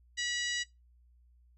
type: harmonic tone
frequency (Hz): 970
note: B5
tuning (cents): -31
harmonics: 2 / 3 / 4 / 5 / 6 / 7 / 8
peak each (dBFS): -36 / -39 / -39 / -42 / -42 / -45 / -44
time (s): 0.17-0.64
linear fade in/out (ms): 20
effects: noise-tail reverb RT60 0.2 s tail -20 dB re dry + added 60 Hz sine -60 dBFS peak until 1.57 s